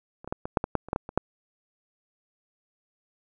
clicks, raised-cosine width 1 ms, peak -30 / -21 / -14 / -18 / -6 / -13 / -9 / -27 / -10 / -12 / -23 / -7 dBFS, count 12, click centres 0.245 / 0.276 / 0.325 / 0.455 / 0.572 / 0.641 / 0.753 / 0.886 / 0.931 / 0.961 / 1.091 / 1.176 s, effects none

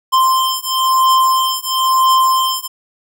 square beating tone pair, 1044 / 1045 Hz, C6 / C6, -4 / -2 cents, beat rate 1 Hz, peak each -15 dBFS, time 0.12-2.68 s, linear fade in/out 20 ms, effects none

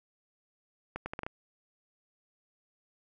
accelerating click train, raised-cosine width 0.5 ms, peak -21 dBFS, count 6, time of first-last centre 0.96-1.265 s, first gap 100 ms, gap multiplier 0.75, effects none

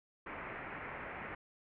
white low-pass noise, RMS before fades -45 dBFS, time 0.26-1.35 s, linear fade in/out 5 ms, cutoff 2300 Hz, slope 48 dB/octave, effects none

